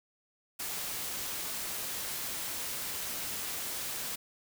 white noise, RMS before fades -37 dBFS, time 0.59-4.16 s, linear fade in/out 10 ms, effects none

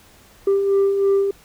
sine beating tone pair, 392 / 395.1 Hz, G4 / G4, 0 / +14 cents, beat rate 3.1 Hz, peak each -22 / -13 dBFS, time 0.47-1.31 s, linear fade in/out 5 ms, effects tanh soft clip ceiling -12 dBFS + pink hiss -50 dBFS RMS until 1.44 s

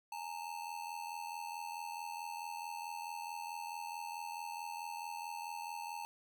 square ring-modulated tone, 880 Hz, A5, in tune, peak -39 dBFS, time 0.12-6.05 s, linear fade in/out 0 ms, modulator 42.3 Hz, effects none

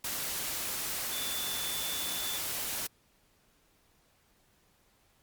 sine tone in noise, 3500 Hz, A7, 10 cents flat, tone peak -38 dBFS, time 1.12-2.38 s, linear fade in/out 5 ms, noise white, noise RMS -35 dBFS, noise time 0.04-2.87 s, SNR -6 dB, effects pink hiss -68 dBFS RMS until 5.22 s + Opus 48 kbps

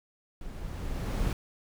brown noise with level ramp, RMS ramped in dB -42 to -26 dBFS, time 0.41-1.33 s, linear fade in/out 2 ms, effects none

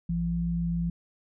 sine tone pair together, 57.27 / 170 Hz, A#1 / F3, -30 / -46 cents, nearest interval octave + perfect fifth, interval 1884 cents, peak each -33 / -26 dBFS, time 0.09-0.9 s, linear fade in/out 5 ms, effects none

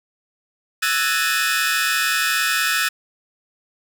sawtooth tone cluster, 1321 / 1483 / 1681 / 1816 / 2496 Hz, E6 / F#6 / G#6 / A#6 / D#7, +3 / +4 / +20 / -46 / +5 cents, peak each -21 dBFS, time 0.82-2.89 s, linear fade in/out 10 ms, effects none

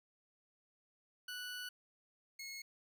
20% pulse tone pair in turn, 1480 / 2174 Hz, F#6 / C#7, 0 / -34 cents, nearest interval perfect fifth, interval 666 cents, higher second, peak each -38 / -40 dBFS, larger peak first, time 1.28-1.69 / 2.39-2.62 s, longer first, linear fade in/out 5 ms, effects none

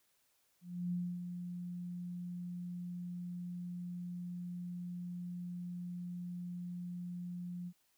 sine tone with ADSR envelope, 176.8 Hz, F3, 22 cents sharp, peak -33 dBFS, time 0.61-7.73 s, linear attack 310 ms, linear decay 270 ms, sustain -7 dB, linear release 57 ms, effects white hiss -75 dBFS RMS until 7.97 s

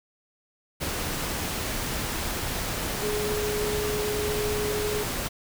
sine tone in noise, 419.6 Hz, G#4, 18 cents sharp, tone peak -27 dBFS, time 3.02-5.04 s, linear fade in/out 20 ms, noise pink, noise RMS -30 dBFS, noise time 0.8-5.29 s, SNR 0 dB, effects none

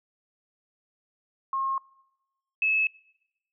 sine tone pair in turn, 1076 / 2596 Hz, C6 / E7, +48 / -27 cents, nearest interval octave + minor third, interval 1525 cents, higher second, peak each -25 / -21 dBFS, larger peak second, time 1.53-1.78 / 2.62-2.87 s, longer neither, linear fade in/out 2 ms, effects noise-tail reverb RT60 1.0 s tail -24 dB re dry

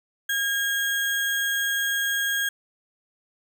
sine tone with sample-and-hold, 1626 Hz, G#6, 37 cents flat, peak -22 dBFS, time 0.29-2.49 s, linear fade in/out 5 ms, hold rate 4900 Hz, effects none

